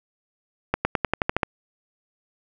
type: accelerating click train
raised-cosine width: 0.5 ms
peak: -5 dBFS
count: 9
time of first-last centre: 0.74-1.432 s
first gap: 110 ms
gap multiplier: 0.93
effects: none